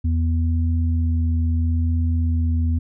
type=tone pair together; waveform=sine; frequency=82.1 / 245.5 Hz; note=E2 / B3; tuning=-6 / -10 cents; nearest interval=octave + perfect fifth; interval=1896 cents; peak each=-17 / -27 dBFS; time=0.04-2.79 s; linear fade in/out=10 ms; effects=none